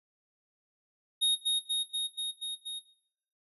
square tone with echo, 3729 Hz, A#7, in tune, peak -24 dBFS, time 1.21-1.36 s, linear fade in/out 20 ms, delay 240 ms, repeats 6, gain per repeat -2 dB, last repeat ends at 2.8 s, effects noise-tail reverb RT60 0.7 s tail -18 dB re dry + resampled to 32000 Hz

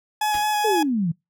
40% pulse tone with vibrato, 843 Hz, G#5, 26 cents sharp, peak -19 dBFS, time 0.21-0.83 s, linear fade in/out 5 ms, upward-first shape square, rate 4.6 Hz, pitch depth 12 cents each way
pink noise with exponential decay, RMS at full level -33 dBFS, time 0.34-0.53 s, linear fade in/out 1 ms, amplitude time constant 41 ms
sine exponential sweep, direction down, 466.2 to 155.56 Hz, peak -19 dBFS, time 0.64-1.12 s, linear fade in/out 10 ms
effects noise-tail reverb RT60 0.2 s tail -25 dB re dry

